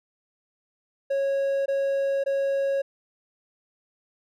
triangle tone bursts, 550 Hz, C#5, 14 cents flat, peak -20 dBFS, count 3, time 1.1-2.82 s, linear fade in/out 10 ms, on 560 ms, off 20 ms, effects none

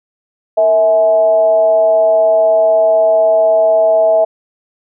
sine tone with frequency modulation, 649 Hz, E5, 27 cents flat, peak -7 dBFS, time 0.57-4.25 s, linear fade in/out 10 ms, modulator 191 Hz, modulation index 0.41, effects none

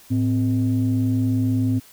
sine tone pair together, 108.6 / 258.3 Hz, A2 / C4, -22 / -22 cents, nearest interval octave + minor third, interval 1500 cents, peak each -19 dBFS, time 0.1-1.8 s, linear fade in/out 20 ms, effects tanh soft clip ceiling -12 dBFS + white hiss -49 dBFS RMS until 1.92 s

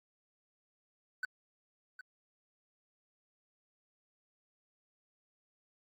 triangle tone with echo, 1511 Hz, F#6, 36 cents sharp, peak -31 dBFS, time 1.23-1.25 s, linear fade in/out 2 ms, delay 760 ms, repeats 1, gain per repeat -13 dB, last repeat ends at 2.01 s, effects Opus 48 kbps

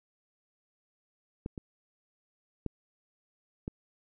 clicks, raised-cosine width 3 ms, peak -22 / -26 / -20 / -22 dBFS, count 4, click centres 1.461 / 1.578 / 2.663 / 3.679 s, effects none

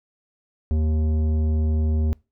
sine tone with tanh clipping, 77.78 Hz, D#2, in tune, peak -20 dBFS, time 0.71-2.13 s, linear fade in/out 0 ms, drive 12 dB, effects noise-tail reverb RT60 0.3 s tail -25 dB re dry

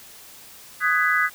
sine chord, G# minor seventh, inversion second, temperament just, 1245.9 / 1495.1 / 1661.2 / 1993.5 Hz, D#6 / F#6 / G#6 / B6, +2 / +18 / 0 / +16 cents, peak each -23 dBFS, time 0.8-1.3 s, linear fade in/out 50 ms, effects white hiss -45 dBFS RMS until 1.34 s

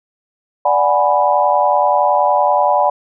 sine chord, G# half-diminished seventh, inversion second, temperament equal, 587.3 / 740 / 830.6 / 987.8 Hz, D5 / F#5 / G#5 / B5, 0 / 0 / 0 / 0 cents, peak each -16 dBFS, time 0.65-2.9 s, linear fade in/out 5 ms, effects none

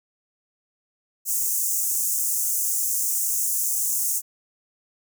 pink high-pass noise, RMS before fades -24 dBFS, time 1.25-4.22 s, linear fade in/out 50 ms, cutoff 6400 Hz, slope 48 dB/octave, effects none

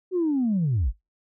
sine linear sweep, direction down, 378.2 to 38.89 Hz, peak -19 dBFS, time 0.11-0.93 s, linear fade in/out 50 ms, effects noise-tail reverb RT60 0.2 s tail -22 dB re dry + tanh soft clip ceiling -17 dBFS

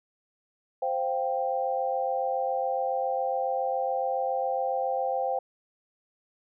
sine chord, C suspended fourth, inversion none, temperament just, 523.3 / 697.7 / 784.9 Hz, C5 / F5 / G5, 0 / -2 / +2 cents, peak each -29 / -32 / -29 dBFS, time 0.82-5.39 s, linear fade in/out 5 ms, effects none

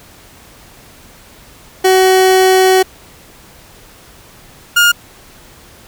30% pulse tone pair in turn, 375.7 / 1418.5 Hz, F#4 / F6, +26 / +27 cents, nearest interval octave + major seventh, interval 2301 cents, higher second, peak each -4 dBFS, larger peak neither, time 1.84-2.83 / 4.76-4.92 s, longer first, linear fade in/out 10 ms, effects pink hiss -41 dBFS RMS until 5.87 s

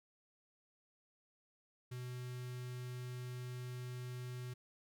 square tone with notch filter, 124.8 Hz, B2, 19 cents sharp, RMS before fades -45 dBFS, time 1.91-4.54 s, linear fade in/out 10 ms, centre 720 Hz, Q 0.95, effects none

